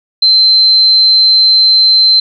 sine tone, 4100 Hz, C8, 36 cents flat, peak -4 dBFS, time 0.22-2.2 s, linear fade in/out 5 ms, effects none

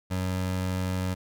25% pulse tone, 92.5 Hz, F#2, in tune, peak -23 dBFS, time 0.1-1.15 s, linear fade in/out 20 ms, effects none

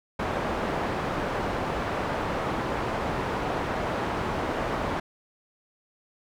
white low-pass noise, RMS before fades -29 dBFS, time 0.19-5 s, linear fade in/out 5 ms, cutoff 1000 Hz, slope 12 dB/octave, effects none

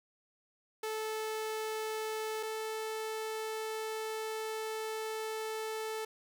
sawtooth tone pair in turn, 436.5 / 438.6 Hz, A4 / A4, -14 / -6 cents, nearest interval unison, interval 8 cents, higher second, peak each -31 / -32 dBFS, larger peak first, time 0.83-2.43 / 2.43-6.05 s, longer second, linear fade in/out 5 ms, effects none

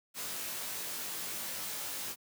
white noise with comb filter, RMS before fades -39 dBFS, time 0.14-2.16 s, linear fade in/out 50 ms, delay 20 ms, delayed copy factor +0.9, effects high-pass 100 Hz 12 dB/octave

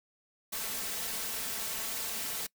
white noise with comb filter, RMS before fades -36 dBFS, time 0.52-2.47 s, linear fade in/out 10 ms, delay 4.5 ms, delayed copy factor +0.65, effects noise-tail reverb RT60 0.1 s tail -23 dB re dry

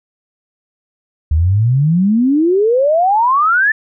sine exponential sweep, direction up, 73.42 to 1793 Hz, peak -9 dBFS, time 1.31-3.72 s, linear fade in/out 5 ms, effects none

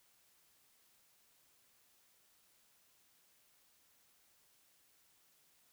silence, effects white hiss -71 dBFS RMS until 5.72 s

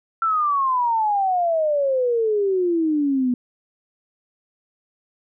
sine exponential sweep, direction down, 1354 to 243.5 Hz, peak -17 dBFS, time 0.22-3.34 s, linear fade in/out 2 ms, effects none

